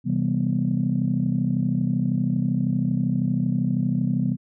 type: chord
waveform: sine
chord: C major seventh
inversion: none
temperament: just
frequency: 130.81 / 163.52 / 196.22 / 245.3 Hz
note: C3 / E3 / G3 / B3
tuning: 0 / -14 / +2 / -12 cents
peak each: -25 dBFS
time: 0.04-4.37 s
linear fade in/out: 50 ms
effects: tanh soft clip ceiling -11 dBFS